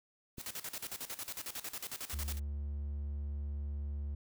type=noise with tremolo; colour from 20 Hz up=white; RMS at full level=-41 dBFS; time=0.37-2.4 s; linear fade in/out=50 ms; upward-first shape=square; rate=11 Hz; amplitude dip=80%
type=click; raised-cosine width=3 ms; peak=-32 dBFS; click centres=0.383 s
type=tone; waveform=triangle; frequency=72 Hz; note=D2; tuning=34 cents flat; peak=-34 dBFS; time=2.13-4.15 s; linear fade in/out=5 ms
effects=none